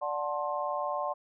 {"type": "chord", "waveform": "sine", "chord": "D dominant seventh", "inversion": "none", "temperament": "just", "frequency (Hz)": [587.3, 734.2, 881, 1057.2], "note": ["D5", "F#5", "A5", "C6"], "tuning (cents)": [0, -14, 2, 18], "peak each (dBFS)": [-34, -36, -37, -34], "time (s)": [0.01, 1.14], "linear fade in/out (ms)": 20, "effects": []}